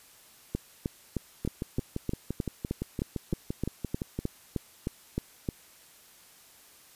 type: two click trains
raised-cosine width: 3 ms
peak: -18 / -16 dBFS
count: 17 / 17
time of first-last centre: 1.45-4.19 / 0.55-5.488 s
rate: 5.84 / 3.24 Hz
effects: white hiss -56 dBFS RMS until 6.95 s + resampled to 32000 Hz